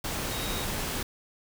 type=tone in noise; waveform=sine; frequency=3768 Hz; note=A#7; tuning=18 cents sharp; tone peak=-39 dBFS; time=0.31-0.64 s; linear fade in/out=5 ms; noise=pink; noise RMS=-32 dBFS; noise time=0.04-1.03 s; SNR=-10 dB; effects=none